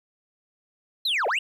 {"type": "linear two-way sweep", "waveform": "sine", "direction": "down then up", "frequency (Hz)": [4236, 406.4, 2992], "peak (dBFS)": -19, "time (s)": [1.05, 1.39], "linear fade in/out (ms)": 5, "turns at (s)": 1.27, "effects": ["tanh soft clip ceiling -21 dBFS", "10-bit"]}